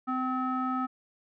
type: tone with low-pass filter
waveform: square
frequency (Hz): 257.3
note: C4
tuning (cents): -29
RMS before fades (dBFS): -30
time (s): 0.07-0.87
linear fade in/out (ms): 20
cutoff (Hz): 1200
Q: 7.1
effects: none